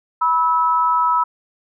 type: tone pair together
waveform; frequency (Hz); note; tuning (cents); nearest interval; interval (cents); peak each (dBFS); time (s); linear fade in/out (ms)
sine; 980.4 / 1300; B5 / E6; -13 / -24; perfect fourth; 489; -16 / -17; 0.21-1.24; 10
effects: none